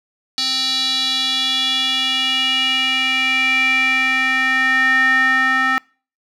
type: tone with band-pass filter sweep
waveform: square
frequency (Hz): 261.6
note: C4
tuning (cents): 0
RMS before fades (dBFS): -17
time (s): 0.38-5.78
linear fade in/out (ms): 0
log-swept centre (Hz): 4300 to 1600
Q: 5.9
effects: noise-tail reverb RT60 0.4 s tail -26 dB re dry